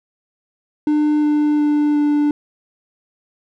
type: tone with pitch steps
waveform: triangle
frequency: 300 / 298.1 / 296.2 / 294.3 Hz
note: D4 / D4 / D4 / D4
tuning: +37 / +26 / +15 / +4 cents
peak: -11 dBFS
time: 0.87-2.31 s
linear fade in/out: 2 ms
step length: 360 ms
effects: none